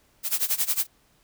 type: noise with tremolo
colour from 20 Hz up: blue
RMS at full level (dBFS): -22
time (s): 0.23-0.87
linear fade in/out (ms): 50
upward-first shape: sine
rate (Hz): 11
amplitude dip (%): 90
effects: pink hiss -63 dBFS RMS until 1.23 s